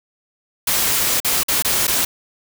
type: noise with dropouts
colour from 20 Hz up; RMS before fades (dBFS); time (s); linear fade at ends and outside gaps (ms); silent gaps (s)
white; -18; 0.67-2.05; 5; 1.202-1.246 / 1.434-1.483 / 1.624-1.647 / 1.87-1.878
effects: none